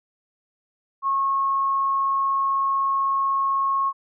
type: tone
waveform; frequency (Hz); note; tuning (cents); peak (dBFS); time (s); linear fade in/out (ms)
sine; 1091; C#6; -28; -19; 1.02-3.93; 50
effects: none